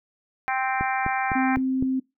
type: harmonic tone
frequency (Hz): 261.6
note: C4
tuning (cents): 0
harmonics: 3 / 4 / 5 / 6 / 7 / 8 / 9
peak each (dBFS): -25 / -32 / -34 / -31 / -33 / -35 / -34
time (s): 0.48-1.56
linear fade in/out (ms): 0
type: click train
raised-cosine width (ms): 3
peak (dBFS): -16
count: 5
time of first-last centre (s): 0.81-1.825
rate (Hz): 3.94
type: tone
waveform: sine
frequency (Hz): 261.6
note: C4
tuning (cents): 0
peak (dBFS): -21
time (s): 1.35-2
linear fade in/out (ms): 10
effects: noise-tail reverb RT60 0.2 s tail -22 dB re dry